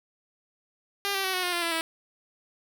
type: tone with pitch steps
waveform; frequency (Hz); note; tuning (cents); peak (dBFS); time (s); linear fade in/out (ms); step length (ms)
5% pulse; 399.9 / 388.5 / 377.5 / 366.7 / 356.3 / 346.1 / 336.3 / 326.7; G4 / G4 / F#4 / F#4 / F4 / F4 / E4 / E4; +35 / -16 / +35 / -15 / +35 / -16 / +35 / -15; -15; 1.05-1.81; 0; 95
effects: none